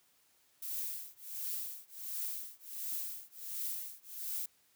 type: noise with tremolo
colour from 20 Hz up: violet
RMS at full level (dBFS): -37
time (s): 0.62-4.46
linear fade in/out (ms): 5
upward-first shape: triangle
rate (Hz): 1.4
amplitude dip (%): 100
effects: white hiss -70 dBFS RMS until 4.75 s + high-pass 60 Hz 12 dB/octave